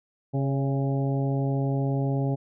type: harmonic tone with a mistuned harmonic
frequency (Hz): 136.5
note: C#3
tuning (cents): -26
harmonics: 1 / 2 / 3 / 4 / 5 / 6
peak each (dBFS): -24 / -30 / -34 / -36 / -38 / -40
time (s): 0.33-2.36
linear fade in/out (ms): 20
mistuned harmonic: 4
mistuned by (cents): +39
effects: none